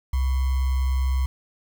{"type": "tone with sample-and-hold", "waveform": "sine", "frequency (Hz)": 65.41, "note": "C2", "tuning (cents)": 0, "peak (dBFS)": -19, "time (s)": [0.13, 1.26], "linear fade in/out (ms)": 5, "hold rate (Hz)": 1050, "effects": []}